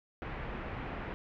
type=low-pass noise; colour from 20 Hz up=pink; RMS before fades=-40 dBFS; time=0.22-1.14 s; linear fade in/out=0 ms; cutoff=2400 Hz; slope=24 dB/octave; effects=none